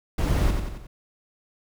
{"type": "noise with echo", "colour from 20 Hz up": "brown", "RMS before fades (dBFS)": -23, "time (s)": [0.18, 0.51], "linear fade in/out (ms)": 5, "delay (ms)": 90, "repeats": 4, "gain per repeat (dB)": -5, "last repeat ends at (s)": 0.87, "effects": []}